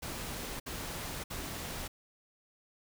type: noise bursts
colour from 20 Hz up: pink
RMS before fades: -40 dBFS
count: 3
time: 0.02-1.88 s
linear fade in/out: 10 ms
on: 580 ms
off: 60 ms
effects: none